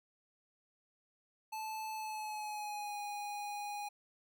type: tone with pitch glide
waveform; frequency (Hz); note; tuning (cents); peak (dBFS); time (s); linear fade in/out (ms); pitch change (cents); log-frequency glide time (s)
square; 872 to 823.1; A5 to G#5; -16 to -16; -40; 1.52-3.89; 10; -100; 1.93-2.98
effects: none